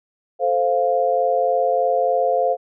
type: chord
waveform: sine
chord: F major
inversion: first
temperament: equal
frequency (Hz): 440 / 523.3 / 698.5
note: A4 / C5 / F5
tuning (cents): 0 / 0 / 0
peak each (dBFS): -24 / -19 / -19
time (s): 0.39-2.57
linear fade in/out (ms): 50
effects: none